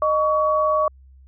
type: tone pair together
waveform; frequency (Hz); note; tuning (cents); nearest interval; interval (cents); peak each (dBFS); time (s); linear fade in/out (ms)
sine; 616 / 1127.1; D#5 / C#6; -17 / +28; minor seventh; 1045; -19; 0.02-0.88; 2
effects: added 66 Hz sine -45 dBFS peak until 1.27 s